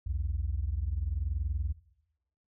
sine tone pair together, 61.74 / 82.41 Hz, B1 / E2, 0 / 0 cents, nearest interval perfect fourth, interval 500 cents, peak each -31 / -32 dBFS, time 0.06-1.73 s, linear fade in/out 10 ms, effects noise-tail reverb RT60 0.8 s tail -17 dB re dry + tanh soft clip ceiling -23 dBFS

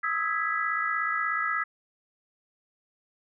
sine chord, E major seventh, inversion third, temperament equal with one note detuned, 1261.9 / 1318.5 / 1661.2 / 1975.5 Hz, D#6 / E6 / G#6 / B6, +24 / 0 / 0 / 0 cents, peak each -31 dBFS, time 0.03-1.64 s, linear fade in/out 10 ms, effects none

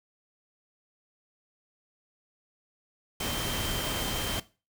sine tone in noise, 3136 Hz, G7, in tune, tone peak -37 dBFS, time 3.2-4.4 s, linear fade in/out 5 ms, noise pink, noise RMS -32 dBFS, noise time 3.2-4.4 s, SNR -8 dB, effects noise-tail reverb RT60 0.3 s tail -17 dB re dry

